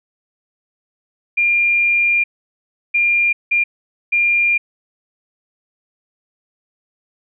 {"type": "tone bursts at uneven times", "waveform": "sine", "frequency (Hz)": 2400, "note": "D7", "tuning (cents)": 37, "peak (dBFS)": -12, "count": 4, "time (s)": [[1.37, 2.24], [2.94, 3.33], [3.51, 3.64], [4.12, 4.58]], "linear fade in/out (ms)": 10, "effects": []}